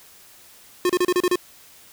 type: tone bursts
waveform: square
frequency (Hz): 359.4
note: F4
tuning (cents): +50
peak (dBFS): -17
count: 7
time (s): 0.85-1.357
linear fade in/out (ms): 2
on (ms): 45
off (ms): 32
effects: white hiss -49 dBFS RMS until 1.92 s